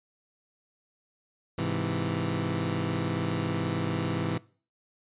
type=chord; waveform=20% pulse; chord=Ab augmented; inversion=none; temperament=equal; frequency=103.83 / 130.81 / 164.81 Hz; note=Ab2 / C3 / E3; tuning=0 / 0 / 0 cents; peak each=-28 / -28 / -26 dBFS; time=1.58-4.38 s; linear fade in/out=5 ms; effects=noise-tail reverb RT60 0.4 s tail -21 dB re dry + resampled to 8000 Hz